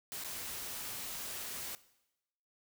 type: noise with dropouts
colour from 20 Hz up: white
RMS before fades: -42 dBFS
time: 0.12-1.75 s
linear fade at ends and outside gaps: 0 ms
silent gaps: 0.238-0.246 s
effects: noise-tail reverb RT60 0.9 s tail -18 dB re dry